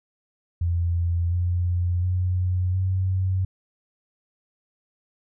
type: tone with pitch steps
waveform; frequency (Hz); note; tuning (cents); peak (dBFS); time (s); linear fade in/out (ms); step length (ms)
sine; 85.7 / 88.31 / 91.01 / 93.78; F2 / F2 / F#2 / F#2; -32 / +20 / -28 / +24; -20; 0.61-3.45; 5; 710
effects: none